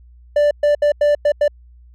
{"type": "tone bursts at uneven times", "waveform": "triangle", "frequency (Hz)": 587.3, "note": "D5", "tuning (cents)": 0, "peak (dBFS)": -9, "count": 6, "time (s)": [[0.36, 0.51], [0.63, 0.75], [0.82, 0.92], [1.01, 1.15], [1.25, 1.32], [1.41, 1.48]], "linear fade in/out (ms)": 5, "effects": ["added 60 Hz sine -42 dBFS peak until 1.94 s"]}